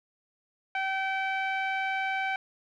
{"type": "tone with low-pass filter", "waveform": "sawtooth", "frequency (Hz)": 770, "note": "G5", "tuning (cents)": -31, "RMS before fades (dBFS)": -30, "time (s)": [0.75, 2.36], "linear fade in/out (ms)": 2, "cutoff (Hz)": 2200, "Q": 2.8, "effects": []}